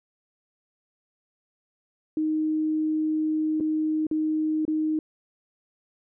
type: tone with dropouts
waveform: sine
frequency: 311.1 Hz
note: D#4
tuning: in tune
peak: -22 dBFS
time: 2.17-4.99 s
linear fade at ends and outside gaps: 2 ms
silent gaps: 3.601-3.607 / 4.068-4.112 / 4.652-4.679 s
effects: none